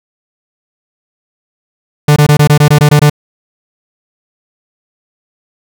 45% pulse tone bursts, 147.9 Hz, D3, 13 cents sharp, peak -3 dBFS, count 10, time 2.08-3.098 s, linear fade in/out 5 ms, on 82 ms, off 22 ms, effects none

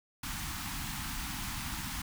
pink band-stop noise, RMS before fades -38 dBFS, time 0.23-2.02 s, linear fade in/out 5 ms, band 300 to 790 Hz, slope 48 dB/octave, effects none

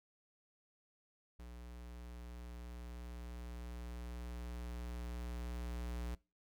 square tone with level ramp, 59.8 Hz, A#1, 45 cents sharp, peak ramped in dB -50 to -40 dBFS, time 1.39-6.15 s, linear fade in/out 5 ms, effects noise-tail reverb RT60 0.3 s tail -23 dB re dry

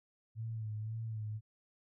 sine tone with vibrato, 110 Hz, A2, in tune, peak -37 dBFS, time 0.35-1.41 s, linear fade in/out 50 ms, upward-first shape sine, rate 1.9 Hz, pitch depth 52 cents each way, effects none

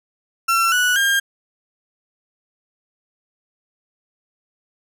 35% pulse tone with pitch steps, 1352 / 1474.4 / 1607.8 Hz, E6 / F#6 / G6, +43 / -7 / +43 cents, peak -13 dBFS, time 0.48-1.2 s, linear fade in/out 10 ms, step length 240 ms, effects none

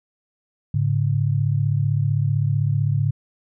sine tone pair together, 106.5 / 142.16 Hz, G#2 / C#3, +44 / +44 cents, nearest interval perfect fourth, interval 500 cents, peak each -20 dBFS, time 0.74-3.11 s, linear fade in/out 5 ms, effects none

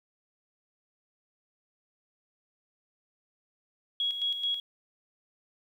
sine tone with tremolo, 3322 Hz, G#7, in tune, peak -26 dBFS, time 4-4.6 s, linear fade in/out 2 ms, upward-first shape square, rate 4.6 Hz, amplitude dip 55%, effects 10-bit

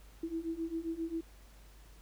sine beating tone pair, 324.4 / 331.9 Hz, E4 / E4, -28 / +12 cents, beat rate 7.5 Hz, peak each -39 / -37 dBFS, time 0.23-1.21 s, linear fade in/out 5 ms, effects added 50 Hz sine -54 dBFS peak until 2.01 s + pink hiss -62 dBFS RMS until 2.01 s

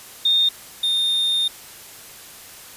sine / triangle tone pair in turn, 3660 / 3646 Hz, A#7 / A#7, -32 / -39 cents, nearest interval unison, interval 7 cents, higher first, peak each -14 / -16 dBFS, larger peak first, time 0.25-0.49 / 0.83-1.48 s, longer second, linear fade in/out 5 ms, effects white hiss -41 dBFS RMS until 2.76 s + resampled to 32000 Hz

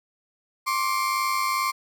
35% pulse tone pair together, 1061 / 1163.1 Hz, C6 / D6, +24 / -17 cents, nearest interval major second, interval 159 cents, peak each -23 / -25 dBFS, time 0.66-1.72 s, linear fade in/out 20 ms, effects none

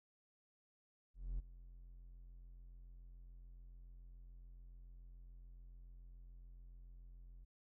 triangle tone with ADSR envelope, 43.5 Hz, F1, 6 cents flat, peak -35 dBFS, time 1.14-7.45 s, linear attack 250 ms, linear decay 15 ms, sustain -17 dB, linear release 13 ms, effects none

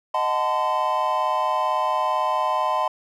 triangle chord, D# diminished seventh, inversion none, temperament equal with one note detuned, 622.3 / 740 / 880 / 1024.4 Hz, D#5 / F#5 / A5 / C6, 0 / 0 / 0 / -37 cents, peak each -25 / -26 / -24 / -21 dBFS, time 0.14-2.88 s, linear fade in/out 5 ms, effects none

